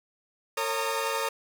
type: tone cluster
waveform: sawtooth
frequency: 453 / 551 / 917 / 1231 Hz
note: A#4 / C#5 / A#5 / D#6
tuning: -50 / -11 / -29 / -19 cents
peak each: -29 dBFS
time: 0.57-1.29 s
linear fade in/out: 5 ms
effects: none